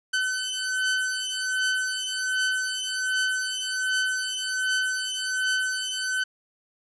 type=beating tone pair; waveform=sawtooth; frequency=1518 / 1519.3 Hz; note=F#6 / F#6; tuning=+44 / +45 cents; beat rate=1.3 Hz; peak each=-24 dBFS; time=0.13-6.24 s; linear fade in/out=10 ms; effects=resampled to 24000 Hz + 10-bit